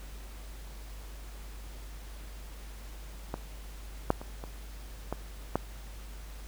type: clicks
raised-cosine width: 1 ms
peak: -19 / -9 / -27 / -26 / -18 / -12 dBFS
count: 6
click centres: 3.341 / 4.104 / 4.215 / 4.439 / 5.126 / 5.556 s
effects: added 50 Hz sine -42 dBFS peak until 6.47 s + pink hiss -52 dBFS RMS until 6.47 s